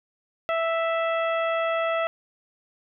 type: harmonic tone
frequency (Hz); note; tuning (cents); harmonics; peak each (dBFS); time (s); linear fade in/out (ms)
659.3; E5; 0; 1 / 2 / 3 / 4 / 5; -24 / -28 / -33 / -35 / -41; 0.49-2.07; 0
effects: none

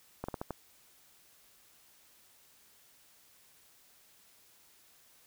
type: slowing click train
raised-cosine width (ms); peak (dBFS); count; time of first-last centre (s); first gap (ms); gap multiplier
1; -22; 5; 0.24-0.507; 45; 1.27
effects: white hiss -63 dBFS RMS until 5.26 s

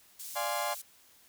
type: high-pass noise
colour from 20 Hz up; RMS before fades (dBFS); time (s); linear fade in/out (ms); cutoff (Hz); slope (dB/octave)
pink; -43; 0.19-0.82; 10; 6900; 12
type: chord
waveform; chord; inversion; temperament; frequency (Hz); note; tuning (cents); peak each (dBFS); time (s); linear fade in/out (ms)
35% pulse; D half-diminished seventh; none; equal; 587.3 / 698.5 / 830.6 / 1046.5; D5 / F5 / Ab5 / C6; 0 / 0 / 0 / 0; -35; 0.35-0.75; 20
effects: white hiss -61 dBFS RMS until 1.28 s

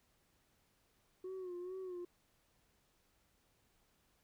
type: tone with vibrato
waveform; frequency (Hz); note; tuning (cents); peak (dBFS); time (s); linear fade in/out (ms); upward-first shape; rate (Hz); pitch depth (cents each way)
sine; 365.3; F#4; -22; -40; 1.24-2.05; 5; sine; 2.3; 64
effects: tanh soft clip ceiling -41 dBFS + pink hiss -75 dBFS RMS until 4.23 s

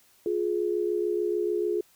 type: tone pair together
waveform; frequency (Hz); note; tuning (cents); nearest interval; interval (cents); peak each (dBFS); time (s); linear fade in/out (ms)
sine; 353.2 / 420; F4 / G#4; +20 / +19; minor third; 299; -27; 0.26-1.81; 2
effects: white hiss -61 dBFS RMS until 1.95 s

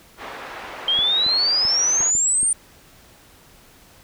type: band-pass noise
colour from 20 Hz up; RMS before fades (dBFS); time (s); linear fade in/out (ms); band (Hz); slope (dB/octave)
pink; -35; 0.17-2.12; 50; 540 to 2200; 12
type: exponential sweep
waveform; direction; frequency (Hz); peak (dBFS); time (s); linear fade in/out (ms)
sine; up; 3136 to 9100; -16; 0.88-2.53; 2
type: clicks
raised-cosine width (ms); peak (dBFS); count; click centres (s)
3; -23; 6; 0.99 / 1.264 / 1.652 / 2.005 / 2.152 / 2.431
effects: pink hiss -50 dBFS RMS until 4.03 s

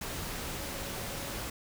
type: tone in noise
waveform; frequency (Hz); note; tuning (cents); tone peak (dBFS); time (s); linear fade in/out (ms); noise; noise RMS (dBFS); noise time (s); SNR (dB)
sine; 554.4; C#5; 0; -48; 0.55-1.34; 5; pink; -38; 0.01-1.5; -13
effects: none

